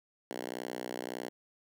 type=tone with high-pass filter; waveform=5% pulse; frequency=61.74 Hz; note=B1; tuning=in tune; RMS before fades=-40 dBFS; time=0.31-1.29 s; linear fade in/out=0 ms; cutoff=290 Hz; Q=1.2; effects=none